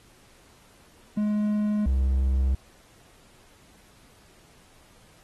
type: tone pair in turn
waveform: triangle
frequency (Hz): 209.8 / 65.95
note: G#3 / C2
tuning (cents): +18 / +14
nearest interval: octave + minor sixth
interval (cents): 2004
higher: first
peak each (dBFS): -20 / -18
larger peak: second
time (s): 1.17-1.86 / 1.86-2.55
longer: neither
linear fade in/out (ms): 5
effects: pink hiss -57 dBFS RMS until 5.23 s + AAC 32 kbps